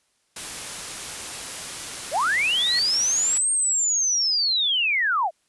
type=noise; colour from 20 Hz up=white; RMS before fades=-33 dBFS; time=0.36-3.38 s; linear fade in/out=5 ms
type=linear two-way sweep; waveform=sine; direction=up then down; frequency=472.5 to 8630 to 590 Hz; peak=-19 dBFS; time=2.11-5.31 s; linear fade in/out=50 ms; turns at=3.51 s
type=tone with exponential growth; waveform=sine; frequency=1927 Hz; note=B6; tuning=43 cents flat; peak=-23 dBFS; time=2.33-2.79 s; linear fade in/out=0 ms; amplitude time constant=100 ms
effects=white hiss -68 dBFS RMS until 5.48 s + resampled to 24000 Hz